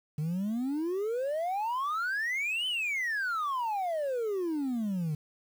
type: exponential two-way sweep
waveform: sine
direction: up then down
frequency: 146.83 to 3082 to 146.83 Hz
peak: -26 dBFS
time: 0.18-5.15 s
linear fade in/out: 5 ms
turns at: 2.67 s
effects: tanh soft clip ceiling -28 dBFS + 9-bit